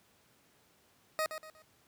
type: tone with echo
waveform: 20% pulse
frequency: 627 Hz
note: D#5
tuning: 13 cents sharp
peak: -25 dBFS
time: 1.19-1.26 s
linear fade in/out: 0 ms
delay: 120 ms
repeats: 3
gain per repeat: -9 dB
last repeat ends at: 1.62 s
effects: pink hiss -67 dBFS RMS until 1.87 s + high-pass 100 Hz 12 dB/octave